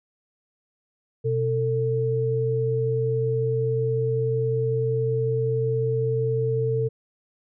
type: tone pair together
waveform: sine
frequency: 125.2 / 447.3 Hz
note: B2 / A4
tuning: +24 / +28 cents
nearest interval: octave + minor seventh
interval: 2204 cents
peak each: -24 / -23 dBFS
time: 1.24-6.89 s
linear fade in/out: 20 ms
effects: none